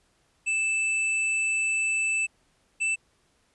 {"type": "tone pair in turn", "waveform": "square", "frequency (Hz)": [2637, 2650], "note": ["E7", "E7"], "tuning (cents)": [0, 9], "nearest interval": "unison", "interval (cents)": 9, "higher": "second", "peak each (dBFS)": -24, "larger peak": "neither", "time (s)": [[0.46, 2.27], [2.8, 2.96]], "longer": "first", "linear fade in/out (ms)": 20, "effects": ["pink hiss -67 dBFS RMS until 3.54 s", "resampled to 24000 Hz"]}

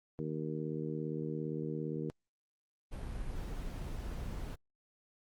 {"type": "harmonic tone", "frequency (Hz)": 77.5, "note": "D#2", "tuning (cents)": -6, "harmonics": [2, 3, 4, 5, 6], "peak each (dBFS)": [-39, -43, -42, -43, -43], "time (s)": [0.19, 2.1], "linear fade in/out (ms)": 0}
{"type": "noise", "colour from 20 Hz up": "brown", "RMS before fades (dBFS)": -40, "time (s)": [2.91, 4.56], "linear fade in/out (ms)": 20}
{"effects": ["Opus 32 kbps"]}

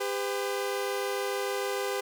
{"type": "tone pair together", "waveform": "sawtooth", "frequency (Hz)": [400, 506.7], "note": ["G4", "B4"], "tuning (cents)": [35, 44], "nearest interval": "major third", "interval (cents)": 409, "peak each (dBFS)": [-27, -29], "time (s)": [0, 2.01], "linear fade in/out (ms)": 10, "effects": []}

